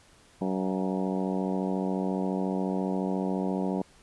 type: harmonic tone with a mistuned harmonic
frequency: 94.3 Hz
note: F#2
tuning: 33 cents sharp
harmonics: 2 / 3 / 4 / 5 / 6 / 7 / 8 / 9 / 10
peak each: -29 / -33 / -35 / -37 / -39 / -40 / -41 / -42 / -43 dBFS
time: 0.41-3.82 s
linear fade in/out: 5 ms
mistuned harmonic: 8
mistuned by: -50 cents
effects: pink hiss -58 dBFS RMS until 4.02 s + resampled to 24000 Hz